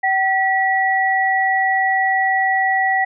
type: tone pair together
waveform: sine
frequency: 766.1 / 1940 Hz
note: G5 / B6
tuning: -40 / -31 cents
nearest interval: octave + major third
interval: 1609 cents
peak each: -17 dBFS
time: 0.03-3.05 s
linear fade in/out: 10 ms
effects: none